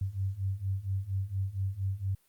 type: beating tone pair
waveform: sine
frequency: 94.3 / 98.6 Hz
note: F#2 / G2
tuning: +33 / +11 cents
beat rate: 4.3 Hz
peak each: -34 / -32 dBFS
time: 0.01-2.15 s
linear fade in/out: 5 ms
effects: white hiss -69 dBFS RMS until 2.28 s + Opus 48 kbps